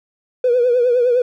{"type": "tone with vibrato", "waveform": "triangle", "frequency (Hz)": 490, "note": "B4", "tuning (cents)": -14, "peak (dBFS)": -8, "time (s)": [0.44, 1.22], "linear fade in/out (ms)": 5, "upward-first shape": "triangle", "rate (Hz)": 9.8, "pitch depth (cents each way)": 82, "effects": ["tanh soft clip ceiling -9 dBFS"]}